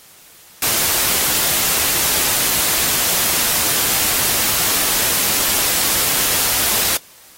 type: noise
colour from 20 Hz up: white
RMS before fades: -17 dBFS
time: 0.62-6.97 s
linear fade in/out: 2 ms
effects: white hiss -45 dBFS RMS until 7.37 s + AAC 48 kbps